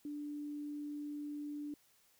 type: tone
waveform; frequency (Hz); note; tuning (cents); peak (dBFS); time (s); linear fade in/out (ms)
sine; 293.7; D4; 0; -40; 0.05-1.74; 2
effects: white hiss -70 dBFS RMS until 2.19 s